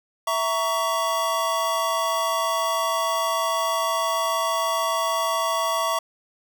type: chord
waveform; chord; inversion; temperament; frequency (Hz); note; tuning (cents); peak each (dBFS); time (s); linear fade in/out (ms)
square; A# diminished; second; equal with one note detuned; 659.3 / 932.3 / 1125.5; E5 / A#5 / C#6; 0 / 0 / +26; -27 / -29 / -25; 0.27-5.99; 5
effects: none